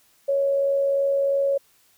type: tone with amplitude modulation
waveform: sine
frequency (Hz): 554.4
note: C#5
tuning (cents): 0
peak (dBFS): -17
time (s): 0.28-1.58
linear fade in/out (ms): 10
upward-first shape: sine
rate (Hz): 83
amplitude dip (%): 30
effects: white hiss -60 dBFS RMS until 1.97 s